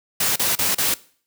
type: noise bursts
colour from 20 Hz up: white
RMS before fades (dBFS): -20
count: 4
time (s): 0.2-0.942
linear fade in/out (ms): 5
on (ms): 160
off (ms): 34
effects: noise-tail reverb RT60 0.5 s tail -21 dB re dry + high-pass 80 Hz 12 dB/octave